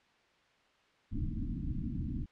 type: low-pass noise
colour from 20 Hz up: pink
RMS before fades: -36 dBFS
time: 1.11-2.26 s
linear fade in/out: 20 ms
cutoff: 310 Hz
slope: 96 dB/octave
effects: white hiss -67 dBFS RMS until 2.31 s + low-pass 3000 Hz 12 dB/octave